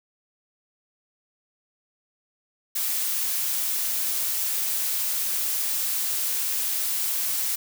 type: noise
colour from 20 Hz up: blue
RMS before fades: -26 dBFS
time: 2.75-7.56 s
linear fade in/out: 10 ms
effects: none

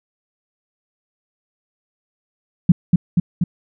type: tone with echo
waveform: sine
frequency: 174.61 Hz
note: F3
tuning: in tune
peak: -4 dBFS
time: 2.69-2.72 s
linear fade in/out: 5 ms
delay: 240 ms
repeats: 3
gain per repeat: -3 dB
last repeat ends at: 3.44 s
effects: none

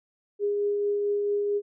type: tone with tremolo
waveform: sine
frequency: 409.3 Hz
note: G#4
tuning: 25 cents flat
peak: -22 dBFS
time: 0.39-1.62 s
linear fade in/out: 50 ms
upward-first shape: triangle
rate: 4.5 Hz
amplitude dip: 25%
effects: none

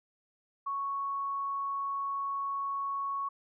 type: tone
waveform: sine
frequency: 1108.7 Hz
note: C#6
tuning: in tune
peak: -31 dBFS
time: 0.66-3.29 s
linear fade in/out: 10 ms
effects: none

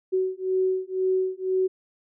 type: beating tone pair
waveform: sine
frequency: 373.8 / 375.8 Hz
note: F#4 / F#4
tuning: +18 / +27 cents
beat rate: 2 Hz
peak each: -25 dBFS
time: 0.12-1.68 s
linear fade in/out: 20 ms
effects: none

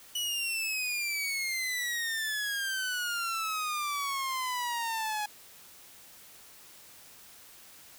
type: exponential sweep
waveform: sawtooth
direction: down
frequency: 2960 to 833 Hz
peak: -27 dBFS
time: 0.15-5.26 s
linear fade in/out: 5 ms
effects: white hiss -53 dBFS RMS until 7.98 s

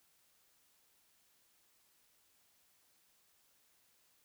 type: silence
effects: white hiss -72 dBFS RMS until 4.24 s

